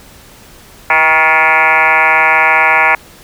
sine tone with frequency modulation, 1568 Hz, G6, in tune, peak -6 dBFS, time 0.9-2.95 s, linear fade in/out 2 ms, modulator 155 Hz, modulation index 5.5, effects pink hiss -39 dBFS RMS until 3.23 s

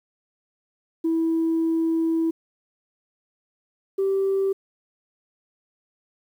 sine tone pair in turn, 326.9 / 388.8 Hz, E4 / G4, -14 / -14 cents, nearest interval minor third, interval 300 cents, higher second, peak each -18 dBFS, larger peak neither, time 1.04-2.31 / 3.98-4.53 s, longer first, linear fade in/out 10 ms, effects tanh soft clip ceiling -16 dBFS + 9-bit

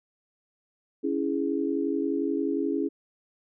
sine chord, C# minor, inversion none, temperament equal with one note detuned, 278.3 / 329.6 / 415.3 Hz, C#4 / E4 / G#4, +7 / 0 / 0 cents, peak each -28 / -29 / -30 dBFS, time 1.03-2.89 s, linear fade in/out 20 ms, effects none

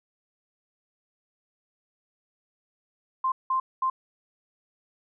sine tone bursts at uneven times, 1046.5 Hz, C6, in tune, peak -22 dBFS, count 3, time 3.24-3.32 / 3.5-3.6 / 3.82-3.9 s, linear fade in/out 5 ms, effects none

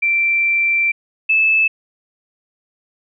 sine tone pair in turn, 2349 / 2618 Hz, D7 / E7, 0 / -13 cents, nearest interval major second, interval 187 cents, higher second, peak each -13 / -11 dBFS, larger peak second, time 0.02-0.92 / 1.29-1.68 s, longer first, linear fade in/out 10 ms, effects none

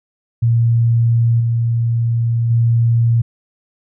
sine tone with level steps, 116.54 Hz, A#2, in tune, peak -10 / -13 / -10 dBFS, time 0.42-3.22 s, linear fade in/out 10 ms, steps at 1.4 / 2.5 s, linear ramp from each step 5 ms, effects none

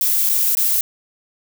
violet noise with dropouts, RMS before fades -17 dBFS, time 0.01-0.81 s, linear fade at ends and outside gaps 1 ms, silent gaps 0.292-0.296 / 0.551-0.57 s, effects none

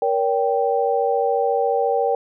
sine chord, G diminished, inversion first, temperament just, 470.4 / 564.5 / 784 Hz, Bb4 / Db5 / G5, +16 / +31 / 0 cents, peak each -20 / -23 / -21 dBFS, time 0.02-2.15 s, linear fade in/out 2 ms, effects none

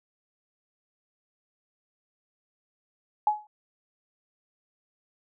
sine tone with exponential decay, 845 Hz, G#5, 30 cents sharp, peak -16 dBFS, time 3.27-3.47 s, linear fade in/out 2 ms, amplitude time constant 42 ms, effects none

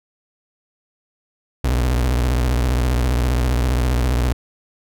35% pulse tone with vibrato, 61.9 Hz, B1, 5 cents sharp, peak -14 dBFS, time 1.64-4.33 s, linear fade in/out 5 ms, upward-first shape sine, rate 15 Hz, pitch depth 160 cents each way, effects none

